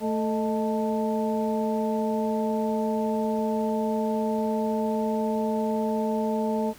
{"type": "harmonic tone with a mistuned harmonic", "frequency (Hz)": 220, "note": "A3", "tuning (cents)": 0, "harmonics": [1, 2, 3, 4], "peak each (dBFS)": [-26, -29, -31, -32], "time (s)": [0, 6.74], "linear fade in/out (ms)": 50, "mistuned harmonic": 3, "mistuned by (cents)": -93, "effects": ["pink hiss -49 dBFS RMS until 6.78 s", "high-pass 60 Hz 12 dB/octave"]}